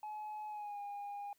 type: tone with pitch glide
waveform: sine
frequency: 850 to 813 Hz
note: G#5 to G#5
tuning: +40 to -37 cents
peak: -39 dBFS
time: 0.03-1.33 s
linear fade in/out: 2 ms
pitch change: -77 cents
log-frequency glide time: 0.48-0.8 s
effects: tanh soft clip ceiling -40 dBFS + white hiss -75 dBFS RMS until 1.38 s